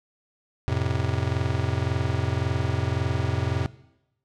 square chord, F major, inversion none, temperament just, 87.31 / 109.13 / 130.96 Hz, F2 / A2 / C3, 0 / -14 / +2 cents, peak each -28 dBFS, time 0.68-3.66 s, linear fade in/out 0 ms, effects noise-tail reverb RT60 0.9 s tail -19 dB re dry + low-pass 5000 Hz 12 dB/octave

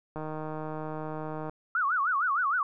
click train, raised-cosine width 1 ms, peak -23 dBFS, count 208, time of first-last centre 0.16-1.495 s, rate 155 Hz
sine tone with vibrato, 1281 Hz, E6, 50 cents flat, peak -24 dBFS, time 1.75-2.63 s, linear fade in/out 2 ms, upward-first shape sine, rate 6.5 Hz, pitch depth 280 cents each way
effects none

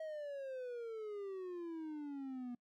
triangle exponential sweep, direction down, 641 to 240.2 Hz, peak -40 dBFS, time 0-2.55 s, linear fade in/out 5 ms, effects noise-tail reverb RT60 0.1 s tail -26 dB re dry

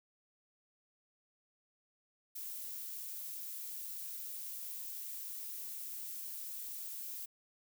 violet noise, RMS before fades -44 dBFS, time 2.35-7.26 s, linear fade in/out 10 ms, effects none

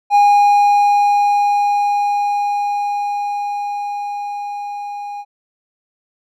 triangle tone with level ramp, 818 Hz, G#5, 26 cents flat, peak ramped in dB -5 to -23 dBFS, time 0.1-5.25 s, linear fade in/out 50 ms, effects none

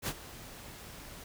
pink noise with ADSR envelope, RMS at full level -32 dBFS, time 0.02-1.24 s, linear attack 56 ms, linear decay 53 ms, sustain -16 dB, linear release 3 ms, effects none

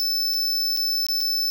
square tone with dropouts, 5274 Hz, E8, in tune, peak -21 dBFS, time 0-1.5 s, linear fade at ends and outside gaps 0 ms, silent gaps 0.338-0.342 / 0.765-0.772 / 1.066-1.086 / 1.206-1.211 s, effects 8-bit

